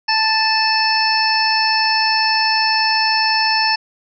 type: harmonic tone with a mistuned harmonic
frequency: 882 Hz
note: A5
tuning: 4 cents sharp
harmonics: 1 / 2 / 3 / 5 / 6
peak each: -18 / -21 / -22 / -23 / -18 dBFS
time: 0.08-3.76 s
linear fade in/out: 10 ms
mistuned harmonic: 3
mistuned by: -20 cents
effects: none